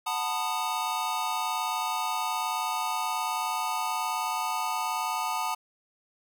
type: chord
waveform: square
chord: B dominant seventh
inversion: second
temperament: just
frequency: 740.8 / 889 / 987.8 / 1234.7 Hz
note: F#5 / A5 / B5 / D#6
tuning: +2 / +18 / 0 / -14 cents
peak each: -36 / -32 / -36 / -34 dBFS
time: 0.06-5.55 s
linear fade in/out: 10 ms
effects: none